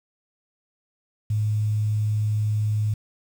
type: tone with quantisation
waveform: sine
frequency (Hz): 106.5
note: G#2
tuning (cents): +44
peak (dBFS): -20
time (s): 1.3-2.94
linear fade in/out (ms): 5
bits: 8
effects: none